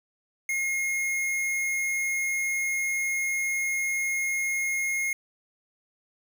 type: tone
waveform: square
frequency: 2149 Hz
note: C7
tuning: 46 cents sharp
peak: -26 dBFS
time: 0.49-5.13 s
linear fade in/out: 2 ms
effects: 9-bit